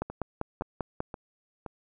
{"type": "two click trains", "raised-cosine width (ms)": 1, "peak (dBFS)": [-16, -23], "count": [6, 4], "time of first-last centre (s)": [[0.02, 1.004], [0.1, 1.663]], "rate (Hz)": [5.08, 1.92], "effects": []}